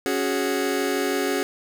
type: chord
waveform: sawtooth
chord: C# suspended fourth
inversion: none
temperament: just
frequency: 277.2 / 369.6 / 415.8 Hz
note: C#4 / F#4 / G#4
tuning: 0 / -2 / +2 cents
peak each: -22 dBFS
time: 0.06-1.43 s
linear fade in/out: 0 ms
effects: none